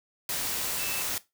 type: tone in noise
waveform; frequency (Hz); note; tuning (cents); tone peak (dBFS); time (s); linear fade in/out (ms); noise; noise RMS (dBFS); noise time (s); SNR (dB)
sine; 2637; E7; 0; -37; 0.79-1.02; 2; white; -31; 0.29-1.18; -9
effects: noise-tail reverb RT60 0.2 s tail -17 dB re dry

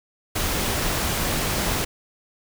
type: noise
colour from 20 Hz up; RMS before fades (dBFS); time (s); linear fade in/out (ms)
pink; -24; 0.35-1.85; 10
effects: none

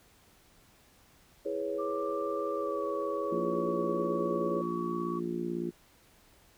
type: chord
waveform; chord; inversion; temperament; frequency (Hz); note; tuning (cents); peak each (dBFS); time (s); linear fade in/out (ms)
sine; C# minor seventh; first; equal with one note detuned; 328.7 / 415.3 / 493.9 / 554.4; E4 / G#4 / B4 / C#5; -5 / 0 / 0 / 0; -39 / -35 / -39 / -35; 1.45-4.62; 10
type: tone with pitch glide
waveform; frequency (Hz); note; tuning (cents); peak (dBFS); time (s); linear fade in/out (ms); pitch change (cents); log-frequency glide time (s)
sine; 1179 to 1128.4; D6 to C#6; +6 to +30; -37; 1.78-5.2; 20; -76; 2.56-2.86
type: harmonic tone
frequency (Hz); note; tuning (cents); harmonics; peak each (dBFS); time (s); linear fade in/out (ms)
58; A#1; -8; 3 / 4 / 5 / 6 / 7; -38 / -38 / -42 / -34 / -44; 3.31-5.71; 20
effects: pink hiss -62 dBFS RMS until 6.57 s

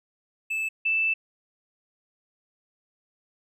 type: tone pair in turn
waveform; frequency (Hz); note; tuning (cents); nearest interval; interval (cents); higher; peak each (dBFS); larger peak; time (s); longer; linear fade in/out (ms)
triangle / sine; 2625 / 2643; E7 / E7; -8 / +4; unison; 12; second; -24 / -21; second; 0.5-0.69 / 0.85-1.14; second; 10
effects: none

